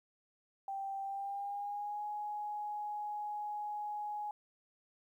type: tone with pitch glide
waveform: sine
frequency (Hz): 784 to 835.4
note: G5 to G#5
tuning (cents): 0 to +10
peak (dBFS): -37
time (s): 0.68-4.31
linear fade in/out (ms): 2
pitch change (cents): +110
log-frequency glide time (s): 1.03-2.04
effects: 12-bit